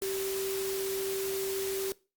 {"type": "tone in noise", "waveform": "sine", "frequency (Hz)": 387.4, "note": "G4", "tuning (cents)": -20, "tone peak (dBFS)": -31, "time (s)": [0.02, 1.92], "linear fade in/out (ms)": 0, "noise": "white", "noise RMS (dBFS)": -38, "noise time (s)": [0.02, 1.92], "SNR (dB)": 4, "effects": ["noise-tail reverb RT60 0.3 s tail -21 dB re dry", "Opus 48 kbps"]}